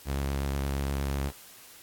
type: tone with vibrato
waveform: sawtooth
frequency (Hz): 69.1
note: C#2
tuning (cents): -5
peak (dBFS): -24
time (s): 0.05-1.32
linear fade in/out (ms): 50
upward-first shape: sine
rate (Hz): 8.4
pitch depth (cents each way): 23
effects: white hiss -51 dBFS RMS until 1.82 s + AAC 64 kbps